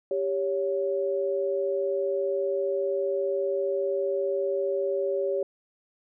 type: tone pair together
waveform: sine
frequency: 394 / 559 Hz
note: G4 / C#5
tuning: +9 / +14 cents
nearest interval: tritone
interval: 605 cents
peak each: -27 dBFS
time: 0.11-5.43 s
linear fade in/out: 2 ms
effects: none